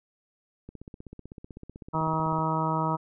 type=click train; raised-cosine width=3 ms; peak=-29 dBFS; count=28; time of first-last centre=0.69-2.388 s; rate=15.9 Hz
type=harmonic tone; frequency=159.2 Hz; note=D#3; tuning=40 cents sharp; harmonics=1 / 2 / 3 / 4 / 5 / 6 / 7 / 8; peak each=-29 / -34 / -38 / -35 / -37 / -29 / -37 / -33 dBFS; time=1.93-2.97 s; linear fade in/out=20 ms
effects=none